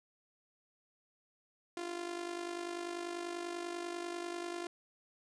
sawtooth tone with amplitude modulation, 346.7 Hz, F4, 13 cents flat, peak -32 dBFS, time 1.77-4.67 s, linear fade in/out 2 ms, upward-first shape sine, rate 50.2 Hz, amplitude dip 65%, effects resampled to 22050 Hz

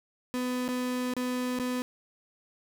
35% pulse tone with dropouts, 250.4 Hz, B3, 24 cents sharp, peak -27 dBFS, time 0.34-1.82 s, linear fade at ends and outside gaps 0 ms, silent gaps 0.68-0.688 / 1.137-1.166 / 1.588-1.598 s, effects none

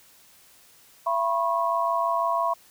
sine tone cluster, 676 / 980 / 1086 Hz, E5 / B5 / C#6, +43 / -14 / -36 cents, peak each -26 dBFS, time 1.06-2.54 s, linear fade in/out 10 ms, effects white hiss -55 dBFS RMS until 2.7 s

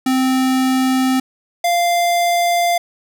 square tone pair in turn, 260.2 / 694.7 Hz, C4 / F5, -9 / -9 cents, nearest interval octave + perfect fourth, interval 1700 cents, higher second, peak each -14 dBFS, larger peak neither, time 0.06-1.2 / 1.64-2.78 s, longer neither, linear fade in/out 5 ms, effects none

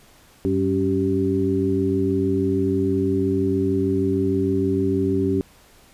harmonic tone with a mistuned harmonic, 96.5 Hz, G2, 27 cents flat, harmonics 1 / 2 / 3 / 4, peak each -26 / -26 / -22 / -22 dBFS, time 0.45-5.41 s, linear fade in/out 0 ms, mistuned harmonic 3, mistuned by -62 cents, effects pink hiss -52 dBFS RMS until 5.93 s + resampled to 32000 Hz

